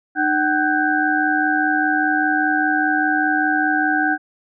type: tone cluster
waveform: sine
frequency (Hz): 304.6 / 757 / 1506 / 1591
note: D#4 / F#5 / F#6 / G6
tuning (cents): -37 / +39 / +30 / +25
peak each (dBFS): -21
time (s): 0.15-4.18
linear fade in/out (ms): 50
effects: none